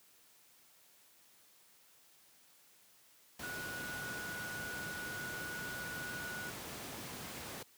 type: tone in noise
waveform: sine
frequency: 1464 Hz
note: F#6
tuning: 19 cents flat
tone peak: -42 dBFS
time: 3.43-6.5 s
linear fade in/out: 5 ms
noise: pink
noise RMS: -45 dBFS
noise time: 3.39-7.63 s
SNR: 0 dB
effects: white hiss -65 dBFS RMS until 7.77 s + high-pass 100 Hz 12 dB/octave